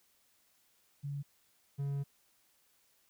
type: tone pair in turn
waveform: sine / triangle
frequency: 142 / 140.29 Hz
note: C#3 / C#3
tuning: +42 / +21 cents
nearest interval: unison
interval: 21 cents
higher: first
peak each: -36 / -31 dBFS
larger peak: second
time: 1.03-1.23 / 1.78-2.04 s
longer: second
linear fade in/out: 20 ms
effects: white hiss -71 dBFS RMS until 3.09 s